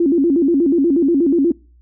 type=tone with vibrato; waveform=sine; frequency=306.8 Hz; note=D#4; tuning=24 cents flat; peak=-11 dBFS; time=0-1.52 s; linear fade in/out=5 ms; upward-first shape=square; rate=8.3 Hz; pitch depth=190 cents each way; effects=noise-tail reverb RT60 0.4 s tail -26 dB re dry + added 60 Hz sine -46 dBFS peak until 1.81 s